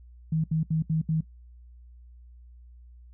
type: tone bursts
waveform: sine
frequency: 158.9 Hz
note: D#3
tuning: 37 cents sharp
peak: -22 dBFS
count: 5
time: 0.32-1.208 s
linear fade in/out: 5 ms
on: 120 ms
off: 72 ms
effects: noise-tail reverb RT60 0.1 s tail -18 dB re dry + added 60 Hz sine -47 dBFS peak until 3.13 s